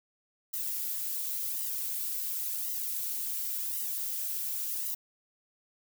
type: noise with flanger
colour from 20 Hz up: violet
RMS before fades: -34 dBFS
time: 0.53-4.95 s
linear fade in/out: 10 ms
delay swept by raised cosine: 1 to 3.8 ms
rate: 0.92 Hz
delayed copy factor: +0.85
effects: none